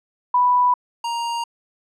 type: tone pair in turn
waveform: sine / square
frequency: 987.8 / 936.3 Hz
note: B5 / A#5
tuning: 0 / +7 cents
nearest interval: minor second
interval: 93 cents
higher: first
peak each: -13 / -23 dBFS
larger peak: first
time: 0.34-0.74 / 1.04-1.44 s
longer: neither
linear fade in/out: 5 ms
effects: low-pass 8000 Hz 12 dB/octave